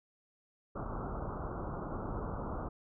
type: low-pass noise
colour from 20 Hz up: pink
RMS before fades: -39 dBFS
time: 0.75-2.69 s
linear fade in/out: 10 ms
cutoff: 1400 Hz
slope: 96 dB/octave
effects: none